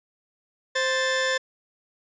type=tone pair together; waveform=sawtooth; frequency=523.3 / 1760 Hz; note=C5 / A6; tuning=0 / 0 cents; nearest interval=octave + major sixth; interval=2100 cents; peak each=-21 / -21 dBFS; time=0.75-1.38 s; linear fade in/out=10 ms; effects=resampled to 16000 Hz